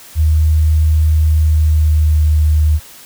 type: tone with pitch glide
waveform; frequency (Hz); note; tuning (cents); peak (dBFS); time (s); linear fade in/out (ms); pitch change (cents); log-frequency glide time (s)
sine; 77.9 to 76.65; D#2 to D#2; +3 to -25; -8; 0.15-2.8; 50; -28; 1.27-2.35
effects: white hiss -38 dBFS RMS until 3.05 s